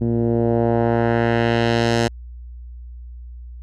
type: tone with low-pass filter sweep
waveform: 10% pulse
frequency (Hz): 116.54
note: A#2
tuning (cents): 0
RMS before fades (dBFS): -18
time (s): 0.01-2.08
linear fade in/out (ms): 5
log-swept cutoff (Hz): 260 to 7100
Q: 1.1
effects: added 60 Hz sine -33 dBFS peak until 3.62 s